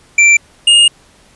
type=tone pair in turn; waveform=square; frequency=2349 / 2841 Hz; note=D7 / F7; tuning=0 / +29 cents; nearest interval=minor third; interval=329 cents; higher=second; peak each=-5 dBFS; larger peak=neither; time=0.18-0.37 / 0.67-0.88 s; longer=second; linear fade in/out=5 ms; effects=pink hiss -47 dBFS RMS until 1.35 s + resampled to 24000 Hz